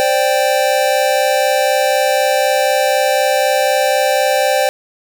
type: chord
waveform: square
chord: C suspended second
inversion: none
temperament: equal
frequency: 523.3 / 587.3 / 784 Hz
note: C5 / D5 / G5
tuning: 0 / 0 / 0 cents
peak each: -17 dBFS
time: 0-4.69 s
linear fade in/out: 0 ms
effects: none